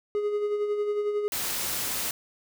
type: tone with tremolo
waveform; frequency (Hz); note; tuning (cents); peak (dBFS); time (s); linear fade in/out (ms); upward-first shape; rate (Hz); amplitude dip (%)
triangle; 415.3; G#4; 0; -21; 0.15-1.28; 0; sine; 11; 45
type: noise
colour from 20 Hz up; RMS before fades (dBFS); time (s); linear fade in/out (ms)
white; -30; 1.32-2.11; 2
effects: none